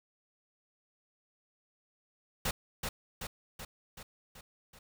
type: noise with echo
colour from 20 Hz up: pink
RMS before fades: -32 dBFS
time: 2.45-2.51 s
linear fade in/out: 5 ms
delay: 380 ms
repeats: 6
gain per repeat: -4 dB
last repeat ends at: 4.79 s
effects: none